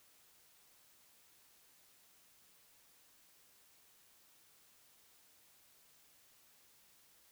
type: silence
effects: white hiss -67 dBFS RMS until 7.31 s